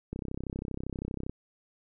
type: click train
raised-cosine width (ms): 3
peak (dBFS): -22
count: 39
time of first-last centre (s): 0.13-1.296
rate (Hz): 32.6
effects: none